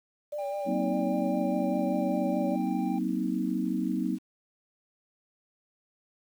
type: tone with vibrato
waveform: sine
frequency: 581 Hz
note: D5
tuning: 19 cents flat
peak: -31 dBFS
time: 0.32-2.56 s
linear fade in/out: 10 ms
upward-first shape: sine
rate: 5 Hz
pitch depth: 43 cents each way
type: tone with pitch glide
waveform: triangle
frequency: 798 to 789.3 Hz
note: G5 to G5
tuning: +31 to +12 cents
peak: -34 dBFS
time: 0.38-2.99 s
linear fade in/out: 10 ms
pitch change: -19 cents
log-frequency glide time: 0.96-2.07 s
type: chord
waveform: sine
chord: C half-diminished seventh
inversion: second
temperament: just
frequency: 188.37 / 235.5 / 261.6 / 314 Hz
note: Gb3 / Bb3 / C4 / Eb4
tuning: +31 / +18 / 0 / +16 cents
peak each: -32 dBFS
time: 0.65-4.19 s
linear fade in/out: 50 ms
effects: 9-bit